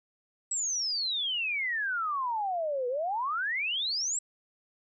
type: exponential two-way sweep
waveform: sine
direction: down then up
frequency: 7902 to 480.4 to 7902 Hz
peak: -28 dBFS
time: 0.51-4.19 s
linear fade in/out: 5 ms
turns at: 2.88 s
effects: none